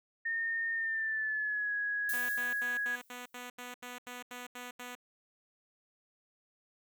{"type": "tone with pitch glide", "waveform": "sine", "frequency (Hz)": [1828, 1666.6], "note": ["A#6", "G#6"], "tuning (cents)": [-34, 6], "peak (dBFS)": -31, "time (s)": [0.25, 2.96], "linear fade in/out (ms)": 10, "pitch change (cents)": -160, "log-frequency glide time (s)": [0.74, 1.73]}
{"type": "noise with exponential decay", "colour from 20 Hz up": "violet", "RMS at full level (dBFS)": -37, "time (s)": [2.09, 3.43], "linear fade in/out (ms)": 2, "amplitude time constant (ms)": 290}
{"type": "tone bursts", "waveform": "5% pulse", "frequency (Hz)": 246.7, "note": "B3", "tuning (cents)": -2, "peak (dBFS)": -31, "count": 12, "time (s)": [2.13, 4.952], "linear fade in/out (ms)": 5, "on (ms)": 160, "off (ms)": 82}
{"effects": []}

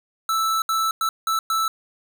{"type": "tone bursts at uneven times", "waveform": "square", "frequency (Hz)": 1318.5, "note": "E6", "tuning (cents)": 0, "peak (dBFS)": -20, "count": 5, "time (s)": [[0.29, 0.62], [0.69, 0.91], [1.01, 1.09], [1.27, 1.39], [1.5, 1.68]], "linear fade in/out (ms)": 2, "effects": []}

